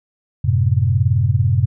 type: chord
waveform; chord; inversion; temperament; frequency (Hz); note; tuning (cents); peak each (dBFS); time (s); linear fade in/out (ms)
sine; F# diminished; none; equal; 92.5 / 110 / 130.81; F#2 / A2 / C3; 0 / 0 / 0; -17; 0.44-1.66; 10
effects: none